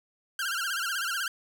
sawtooth tone with vibrato, 1480 Hz, F#6, in tune, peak -25 dBFS, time 0.39-1.28 s, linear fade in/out 2 ms, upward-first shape sine, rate 16 Hz, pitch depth 160 cents each way, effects none

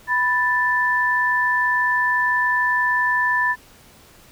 sine tone pair together, 987.8 / 1761.7 Hz, B5 / A6, 0 / +2 cents, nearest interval minor seventh, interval 1002 cents, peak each -21 / -18 dBFS, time 0.07-3.56 s, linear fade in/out 50 ms, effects pink hiss -49 dBFS RMS until 4.31 s

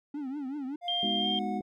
triangle tone with vibrato, 277.2 Hz, C#4, in tune, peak -31 dBFS, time 0.14-0.76 s, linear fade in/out 5 ms, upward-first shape triangle, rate 5.3 Hz, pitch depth 170 cents each way
triangle tone with pitch glide, 701 to 730.3 Hz, F5 to F#5, +6 to -23 cents, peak -32 dBFS, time 0.81-1.62 s, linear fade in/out 50 ms, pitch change +71 cents, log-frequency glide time 1.18-1.28 s
sine tone, 3184 Hz, G7, 26 cents sharp, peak -28 dBFS, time 0.88-1.39 s, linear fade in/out 2 ms
sine chord, G# minor seventh, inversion none, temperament equal, 207.7 / 246.9 / 311.1 / 370 Hz, G#3 / B3 / D#4 / F#4, 0 / 0 / 0 / 0 cents, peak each -33 / -38 / -39 / -39 dBFS, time 1.03-1.61 s, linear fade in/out 2 ms
effects none

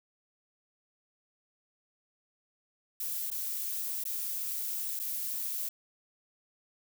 violet noise with dropouts, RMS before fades -35 dBFS, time 3-5.69 s, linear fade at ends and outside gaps 5 ms, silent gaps 3.304-3.313 / 4.039-4.052 / 4.992-4.997 s, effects none

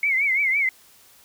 sine tone with vibrato, 2175 Hz, C#7, 33 cents flat, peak -18 dBFS, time 0.03-0.69 s, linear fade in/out 2 ms, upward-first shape triangle, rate 5.9 Hz, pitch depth 130 cents each way, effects white hiss -53 dBFS RMS until 1.24 s

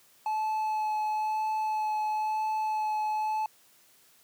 triangle tone with vibrato, 862 Hz, A5, 36 cents flat, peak -25 dBFS, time 0.26-3.46 s, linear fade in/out 2 ms, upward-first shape sine, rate 1 Hz, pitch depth 12 cents each way, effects white hiss -61 dBFS RMS until 4.23 s + high-pass 80 Hz 12 dB/octave

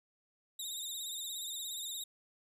20% pulse tone with vibrato, 3729 Hz, A#7, in tune, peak -33 dBFS, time 0.59-2.04 s, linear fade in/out 5 ms, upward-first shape sine, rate 17 Hz, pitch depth 70 cents each way, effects none

